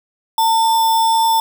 sine tone with sample-and-hold, 901 Hz, A5, 41 cents sharp, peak -11 dBFS, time 0.38-1.4 s, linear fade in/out 2 ms, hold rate 4410 Hz, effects none

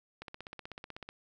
click train, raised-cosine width 0.3 ms, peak -27 dBFS, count 15, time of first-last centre 0.22-1.09 s, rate 16.1 Hz, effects none

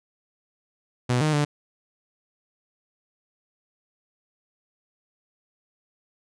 sawtooth tone with pitch steps, 123.8 / 153.8 / 147 Hz, B2 / D#3 / D3, +5 / -20 / +2 cents, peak -16 dBFS, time 1.09-1.45 s, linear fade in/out 10 ms, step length 120 ms, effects resampled to 22050 Hz

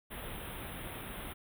pink band-stop noise, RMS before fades -43 dBFS, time 0.1-1.34 s, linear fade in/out 20 ms, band 3700 to 9100 Hz, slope 96 dB/octave, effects none

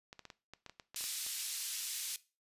clicks, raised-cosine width 0.2 ms, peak -31 dBFS, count 12, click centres 0.129 / 0.193 / 0.253 / 0.302 / 0.536 / 0.663 / 0.696 / 0.798 / 0.945 / 1.009 / 1.04 / 1.265 s
white band-pass noise, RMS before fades -40 dBFS, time 0.96-2.16 s, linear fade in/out 0 ms, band 3100 to 11000 Hz, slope 12 dB/octave
effects noise-tail reverb RT60 0.3 s tail -18 dB re dry + resampled to 32000 Hz

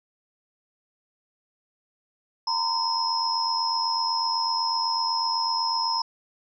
sine tone cluster, 924 / 1012 / 5130 / 5380 Hz, A#5 / B5 / E8 / E8, -16 / +42 / -48 / +34 cents, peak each -27 / -29 / -28 / -30 dBFS, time 2.47-6.02 s, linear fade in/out 5 ms, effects none

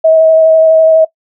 sine tone with vibrato, 641 Hz, E5, 49 cents flat, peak -3 dBFS, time 0.04-1.05 s, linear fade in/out 10 ms, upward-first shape square, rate 12 Hz, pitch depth 11 cents each way, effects noise-tail reverb RT60 0.1 s tail -18 dB re dry

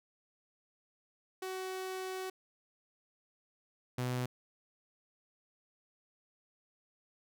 sawtooth tone pair in turn, 375.2 / 125.21 Hz, F#4 / B2, +24 / +24 cents, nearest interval octave + perfect fifth, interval 1900 cents, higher first, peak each -34 / -29 dBFS, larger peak second, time 1.42-2.3 / 3.98-4.26 s, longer first, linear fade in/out 5 ms, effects none

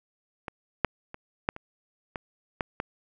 clicks, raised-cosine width 0.5 ms, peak -19 / -6 / -24 / -9 / -25 / -18 / -12 / -14 dBFS, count 8, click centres 0.482 / 0.847 / 1.144 / 1.489 / 1.564 / 2.158 / 2.608 / 2.801 s, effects none

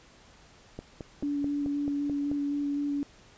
click train, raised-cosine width 2 ms, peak -24 dBFS, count 8, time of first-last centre 0.79-2.315 s, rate 4.59 Hz
sine tone with vibrato, 286.7 Hz, D4, 42 cents flat, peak -27 dBFS, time 1.23-3.03 s, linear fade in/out 0 ms, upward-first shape square, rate 3.9 Hz, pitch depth 9 cents each way
effects pink hiss -56 dBFS RMS until 3.37 s + resampled to 16000 Hz

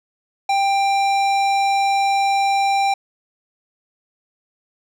triangle tone with hard clipping, 790 Hz, G5, 13 cents sharp, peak -17 dBFS, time 0.49-2.94 s, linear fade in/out 5 ms, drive 18 dB, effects none

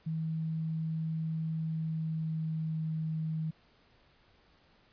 sine tone with pitch glide, 160.2 to 158.54 Hz, E3 to D#3, -49 to +33 cents, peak -31 dBFS, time 0.06-3.51 s, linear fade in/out 10 ms, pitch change -18 cents, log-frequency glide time 1.54-2.95 s, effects pink hiss -65 dBFS RMS until 4.92 s + resampled to 11025 Hz

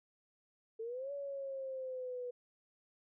sine exponential two-way sweep, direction up then down, 440 to 569 to 489.1 Hz, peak -39 dBFS, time 0.79-2.31 s, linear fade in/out 10 ms, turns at 1.12 s, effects none

